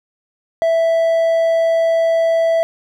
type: tone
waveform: triangle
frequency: 659.3 Hz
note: E5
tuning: in tune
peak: -10 dBFS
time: 0.62-2.63 s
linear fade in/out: 0 ms
effects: none